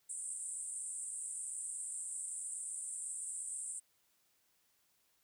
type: band-pass noise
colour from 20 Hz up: pink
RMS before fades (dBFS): -43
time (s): 0.09-3.8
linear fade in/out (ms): 10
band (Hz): 8000 to 9300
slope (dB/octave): 96
effects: white hiss -75 dBFS RMS until 5.23 s